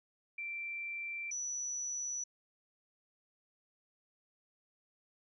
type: tone pair in turn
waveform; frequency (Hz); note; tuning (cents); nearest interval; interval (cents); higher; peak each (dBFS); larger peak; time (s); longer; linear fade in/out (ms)
sine; 2349 / 5919; D7 / F#8; 0 / 0; octave + major third; 1600; second; -38 / -36; second; 0.38-1.31 / 1.31-2.24; neither; 5
effects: none